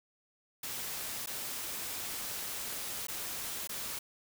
white noise with dropouts, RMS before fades -39 dBFS, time 0.63-3.99 s, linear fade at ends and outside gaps 5 ms, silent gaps 1.261-1.271 / 3.07-3.083 / 3.674-3.692 s, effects none

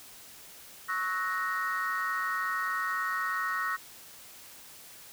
sine chord, F# dominant seventh, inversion second, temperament equal with one note detuned, 1108.7 / 1296.6 / 1480 / 1864.7 Hz, C#6 / E6 / F#6 / A#6, 0 / -29 / 0 / 0 cents, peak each -34 / -33 / -35 / -32 dBFS, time 0.88-3.77 s, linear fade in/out 20 ms, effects tanh soft clip ceiling -22 dBFS + white hiss -50 dBFS RMS until 5.12 s

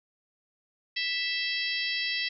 harmonic tone with a mistuned harmonic, 659.3 Hz, E5, in tune, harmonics 3 / 4 / 5 / 6 / 7 / 8, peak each -33 / -34 / -35 / -36 / -36 / -37 dBFS, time 0.96-2.29 s, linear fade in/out 10 ms, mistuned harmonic 5, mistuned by -29 cents, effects none

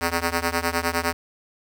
5% pulse ring-modulated tone, 169.6 Hz, E3, 50 cents sharp, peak -8 dBFS, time 0.01-1.13 s, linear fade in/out 0 ms, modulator 89.7 Hz, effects none

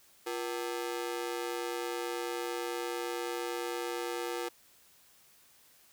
sawtooth ring-modulated tone, 415.3 Hz, G#4, in tune, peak -27 dBFS, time 0.26-4.49 s, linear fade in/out 10 ms, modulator 64.5 Hz, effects white hiss -62 dBFS RMS until 5.92 s

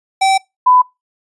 square / sine tone pair in turn, 772 / 1000.8 Hz, G5 / B5, -27 / +23 cents, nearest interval major third, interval 450 cents, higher second, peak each -10 / -6 dBFS, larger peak second, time 0.21-0.38 / 0.66-0.82 s, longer first, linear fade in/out 10 ms, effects noise-tail reverb RT60 0.2 s tail -23 dB re dry + resampled to 24000 Hz

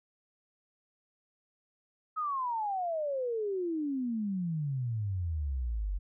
sine exponential sweep, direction down, 1288 to 45.19 Hz, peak -30 dBFS, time 2.16-5.99 s, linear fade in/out 20 ms, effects none

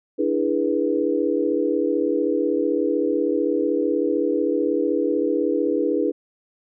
sine chord, E dominant seventh, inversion third, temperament equal with one note detuned, 293.7 / 329.6 / 415.3 / 488.5 Hz, D4 / E4 / G#4 / B4, 0 / 0 / 0 / -19 cents, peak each -24 dBFS, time 0.18-6.12 s, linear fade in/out 20 ms, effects none

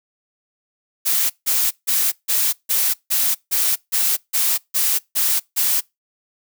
blue noise bursts, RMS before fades -18 dBFS, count 12, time 1.05-5.81 s, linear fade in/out 20 ms, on 250 ms, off 160 ms, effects noise-tail reverb RT60 0.2 s tail -24 dB re dry

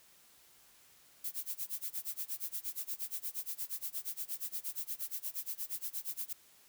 violet noise with tremolo, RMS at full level -37 dBFS, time 1.24-6.33 s, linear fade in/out 5 ms, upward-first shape sine, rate 8.5 Hz, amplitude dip 100%, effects white hiss -63 dBFS RMS until 6.68 s

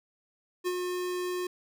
square tone with ADSR envelope, 360.3 Hz, F#4, 46 cents flat, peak -27 dBFS, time 0.64-1.47 s, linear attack 31 ms, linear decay 48 ms, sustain -4 dB, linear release 4 ms, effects none

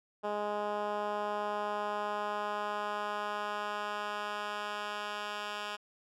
10% pulse tone with band-pass filter sweep, 207.7 Hz, G#3, in tune, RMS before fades -36 dBFS, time 0.23-5.77 s, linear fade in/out 20 ms, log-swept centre 650 to 2300 Hz, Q 0.97, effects none

